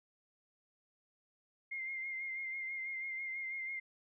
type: tone with vibrato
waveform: sine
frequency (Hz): 2113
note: C7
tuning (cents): +16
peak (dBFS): -38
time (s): 1.71-3.8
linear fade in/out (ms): 10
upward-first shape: sine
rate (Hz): 6.1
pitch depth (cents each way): 32
effects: none